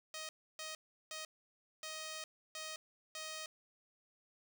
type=tone bursts at uneven times; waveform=5% pulse; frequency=627 Hz; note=D#5; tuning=13 cents sharp; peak=-32 dBFS; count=6; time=0.14-0.29 / 0.59-0.75 / 1.11-1.25 / 1.83-2.24 / 2.55-2.76 / 3.15-3.46 s; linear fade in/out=2 ms; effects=none